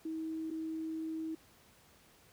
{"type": "tone with dropouts", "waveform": "sine", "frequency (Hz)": 320, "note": "D#4", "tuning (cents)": 49, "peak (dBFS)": -36, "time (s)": [0.05, 1.35], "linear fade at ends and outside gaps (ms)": 5, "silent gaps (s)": [0.504, 0.51], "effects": ["pink hiss -63 dBFS RMS until 2.32 s", "high-pass 60 Hz 12 dB/octave"]}